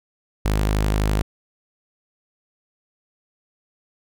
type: tone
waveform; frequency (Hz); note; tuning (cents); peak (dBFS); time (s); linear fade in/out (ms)
sawtooth; 51.91; G#1; 0; -14; 0.45-1.22; 5
effects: none